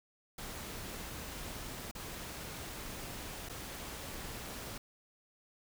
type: noise with dropouts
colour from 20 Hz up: pink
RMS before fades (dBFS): -44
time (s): 0.38-4.78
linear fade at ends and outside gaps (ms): 5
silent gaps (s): 1.913-1.95 / 3.489-3.495
effects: none